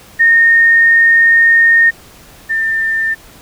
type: tone pair in turn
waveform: sine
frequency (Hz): 1839 / 1794.9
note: A#6 / A6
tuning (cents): -24 / +34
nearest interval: unison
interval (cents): 42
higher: first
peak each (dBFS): -5 / -12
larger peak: first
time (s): 0.19-1.91 / 2.49-3.15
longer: first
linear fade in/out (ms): 20
effects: pink hiss -40 dBFS RMS until 3.41 s